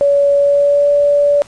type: tone with pitch glide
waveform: sine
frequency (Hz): 567 to 576.9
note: C#5 to D5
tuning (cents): +39 to -31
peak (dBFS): -8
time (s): 0.01-1.42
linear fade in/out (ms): 0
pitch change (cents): +30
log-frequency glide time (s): 0.36-0.91
effects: pink hiss -42 dBFS RMS until 1.47 s + resampled to 22050 Hz